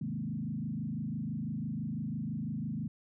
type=tone with frequency modulation; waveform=sine; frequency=186.6 Hz; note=F#3; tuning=15 cents sharp; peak=-33 dBFS; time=0.01-2.88 s; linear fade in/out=5 ms; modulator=26 Hz; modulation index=2.3; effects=none